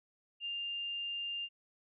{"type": "tone", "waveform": "sine", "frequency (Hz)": 2800, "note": "F7", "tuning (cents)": 4, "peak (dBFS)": -36, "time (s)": [0.4, 1.49], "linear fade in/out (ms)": 50, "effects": []}